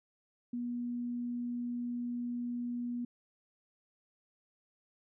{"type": "tone", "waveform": "sine", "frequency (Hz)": 241.6, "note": "B3", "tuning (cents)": -38, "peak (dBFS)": -34, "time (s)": [0.53, 3.05], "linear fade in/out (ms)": 5, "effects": []}